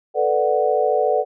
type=chord; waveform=sine; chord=B minor seventh; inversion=third; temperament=equal; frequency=440 / 493.9 / 587.3 / 740 Hz; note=A4 / B4 / D5 / F#5; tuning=0 / 0 / 0 / 0 cents; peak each=-21 dBFS; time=0.14-1.25 s; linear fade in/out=50 ms; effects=none